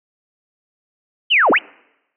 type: linear two-way sweep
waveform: sine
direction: down then up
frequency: 3187 to 233.1 to 3187 Hz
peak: -10 dBFS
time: 1.3-1.59 s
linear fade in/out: 20 ms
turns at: 1.51 s
effects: noise-tail reverb RT60 0.9 s tail -26 dB re dry